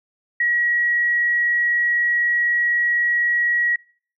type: tone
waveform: sine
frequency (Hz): 1912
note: A#6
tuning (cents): +43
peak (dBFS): -16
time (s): 0.4-3.76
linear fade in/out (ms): 5
effects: noise-tail reverb RT60 0.5 s tail -26 dB re dry